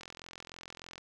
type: click train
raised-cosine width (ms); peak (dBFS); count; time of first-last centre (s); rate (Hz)
0.2; -28; 43; 0.01-0.98; 43.3
effects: none